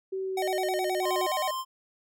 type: tone with pitch glide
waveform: sine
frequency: 381.7 to 366.6 Hz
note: G4 to F#4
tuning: -46 to -16 cents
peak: -29 dBFS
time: 0.12-1.27 s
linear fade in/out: 10 ms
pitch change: -70 cents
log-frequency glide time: 0.22-0.84 s
type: tone with vibrato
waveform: square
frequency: 680 Hz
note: F5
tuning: 46 cents flat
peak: -29 dBFS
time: 0.37-1.51 s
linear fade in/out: 5 ms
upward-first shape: square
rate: 9.5 Hz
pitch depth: 180 cents each way
type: tone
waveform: square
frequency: 1046.5 Hz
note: C6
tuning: in tune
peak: -31 dBFS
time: 1.02-1.65 s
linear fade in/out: 50 ms
effects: none